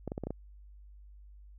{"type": "clicks", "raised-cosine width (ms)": 2, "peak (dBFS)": -22, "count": 6, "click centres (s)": [0.077, 0.119, 0.179, 0.237, 0.27, 0.306], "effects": ["added 50 Hz sine -50 dBFS peak until 1.58 s"]}